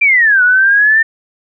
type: exponential two-way sweep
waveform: sine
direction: down then up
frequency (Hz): 2400 to 1453 to 1814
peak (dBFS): -6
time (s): 0.01-1.03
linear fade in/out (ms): 10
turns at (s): 0.43
effects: none